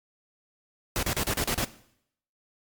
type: noise bursts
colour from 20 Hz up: pink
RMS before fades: -27 dBFS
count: 7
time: 0.96-1.646 s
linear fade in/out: 0 ms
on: 68 ms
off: 35 ms
effects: noise-tail reverb RT60 0.7 s tail -17 dB re dry + MP3 96 kbps